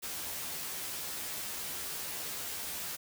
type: noise with comb filter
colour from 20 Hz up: white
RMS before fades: -39 dBFS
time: 0.02-2.97 s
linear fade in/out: 20 ms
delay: 13 ms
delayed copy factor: +0.9
effects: none